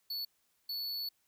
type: tone bursts at uneven times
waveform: square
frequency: 4435 Hz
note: C#8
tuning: in tune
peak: -36 dBFS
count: 2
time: 0.1-0.25 / 0.69-1.09 s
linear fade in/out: 5 ms
effects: white hiss -75 dBFS RMS until 1.27 s